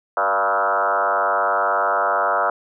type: tone with frequency modulation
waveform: sine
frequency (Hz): 987.8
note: B5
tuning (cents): 0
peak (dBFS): -16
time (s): 0.17-2.5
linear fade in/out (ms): 2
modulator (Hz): 99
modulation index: 4.5
effects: none